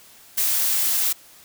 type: noise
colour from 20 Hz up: blue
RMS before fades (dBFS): -21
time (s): 0.37-1.13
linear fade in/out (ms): 10
effects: white hiss -49 dBFS RMS until 1.44 s